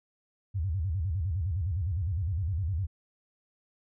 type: tone with vibrato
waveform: sine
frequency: 87.31 Hz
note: F2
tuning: in tune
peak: -27 dBFS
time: 0.54-2.87 s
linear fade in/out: 20 ms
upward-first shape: square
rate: 9.8 Hz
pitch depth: 210 cents each way
effects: none